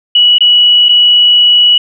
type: tone with dropouts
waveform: sine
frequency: 2934 Hz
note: F#7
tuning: 15 cents flat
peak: -3 dBFS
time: 0.15-1.78 s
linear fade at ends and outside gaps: 5 ms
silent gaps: 0.384-0.406 / 0.886-0.891 s
effects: none